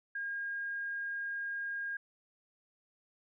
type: tone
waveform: sine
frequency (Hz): 1621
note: G#6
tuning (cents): -42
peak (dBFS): -35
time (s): 0.15-1.97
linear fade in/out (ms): 5
effects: none